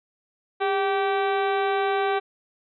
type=harmonic tone with a mistuned harmonic; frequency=387.1 Hz; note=G4; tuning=22 cents flat; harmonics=1 / 2 / 3 / 4 / 5 / 6 / 7 / 8 / 9 / 10; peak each=-24 / -25 / -31 / -32 / -39 / -36 / -42 / -43 / -44 / -43 dBFS; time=0.6-2.2 s; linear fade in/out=20 ms; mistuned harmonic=1; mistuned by=+62 cents; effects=none